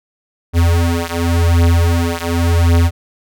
square beating tone pair, 84.4 / 85.3 Hz, E2 / F2, +41 / -40 cents, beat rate 0.9 Hz, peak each -14 / -15 dBFS, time 0.53-2.91 s, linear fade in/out 50 ms, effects none

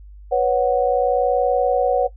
sine chord, B suspended second, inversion none, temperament equal, 493.9 / 554.4 / 740 Hz, B4 / C#5 / F#5, 0 / 0 / 0 cents, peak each -19 dBFS, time 0.31-2.08 s, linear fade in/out 20 ms, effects noise-tail reverb RT60 0.1 s tail -17 dB re dry + added 50 Hz sine -38 dBFS peak until 2.16 s

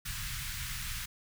pink band-stop noise, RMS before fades -38 dBFS, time 0.05-1.06 s, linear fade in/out 10 ms, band 140 to 1400 Hz, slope 24 dB/octave, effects none

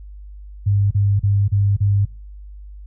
sine tone bursts, 100.6 Hz, G2, 45 cents sharp, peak -13 dBFS, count 5, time 0.66-2.054 s, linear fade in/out 10 ms, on 250 ms, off 36 ms, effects noise-tail reverb RT60 0.3 s tail -23 dB re dry + added 50 Hz sine -34 dBFS peak until 2.86 s

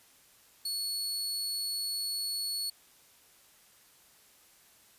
sawtooth tone, 4395 Hz, C#8, 16 cents flat, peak -29 dBFS, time 0.65-2.7 s, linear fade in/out 5 ms, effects white hiss -61 dBFS RMS until 4.98 s + resampled to 32000 Hz

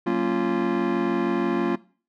square chord, Gb major seventh, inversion none, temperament just, 185 / 231.2 / 277.5 / 346.9 Hz, Gb3 / Bb3 / Db4 / F4, 0 / -14 / +2 / -12 cents, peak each -30 / -27 / -29 / -25 dBFS, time 0.06-1.76 s, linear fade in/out 10 ms, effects noise-tail reverb RT60 0.4 s tail -20 dB re dry + low-pass 2000 Hz 12 dB/octave

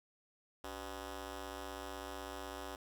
10% pulse ring-modulated tone, 220 Hz, A3, in tune, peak -32 dBFS, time 0.64-2.76 s, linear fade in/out 5 ms, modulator 158 Hz, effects none

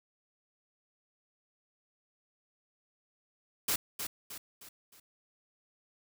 white noise with echo, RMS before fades -30 dBFS, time 3.68-3.76 s, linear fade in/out 5 ms, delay 310 ms, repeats 4, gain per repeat -7 dB, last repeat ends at 5 s, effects none

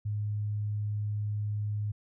sine tone, 104.6 Hz, G#2, 13 cents sharp, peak -29 dBFS, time 0.05-1.92 s, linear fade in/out 10 ms, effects none

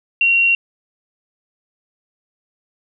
sine tone, 2747 Hz, F7, 29 cents flat, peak -11 dBFS, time 0.21-0.55 s, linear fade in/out 2 ms, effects none

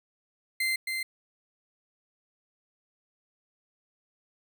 35% pulse tone with echo, 2079 Hz, C7, 12 cents flat, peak -24 dBFS, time 0.6-0.76 s, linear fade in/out 5 ms, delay 270 ms, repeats 1, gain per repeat -4 dB, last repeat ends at 1.03 s, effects none

